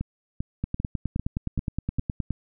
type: two click trains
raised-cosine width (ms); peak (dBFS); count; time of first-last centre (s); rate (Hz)
5; -16 / -14; 6 / 17; 0.01-1.986 / 0.64-2.307; 2.53 / 9.6
effects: none